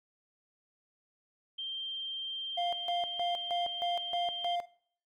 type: tone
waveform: sine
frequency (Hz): 3159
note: G7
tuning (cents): +13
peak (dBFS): -35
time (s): 1.58-4.56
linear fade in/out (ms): 10
type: tone with tremolo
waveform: triangle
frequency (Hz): 698.5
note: F5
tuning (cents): 0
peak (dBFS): -28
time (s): 2.57-4.66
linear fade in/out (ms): 10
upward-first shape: square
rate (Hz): 3.2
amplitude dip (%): 80
effects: noise-tail reverb RT60 0.6 s tail -22 dB re dry